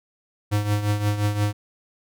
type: tone with tremolo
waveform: square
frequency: 103.83 Hz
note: G#2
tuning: in tune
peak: -18 dBFS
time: 0.51-1.53 s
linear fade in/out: 20 ms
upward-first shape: triangle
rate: 5.7 Hz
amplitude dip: 70%
effects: none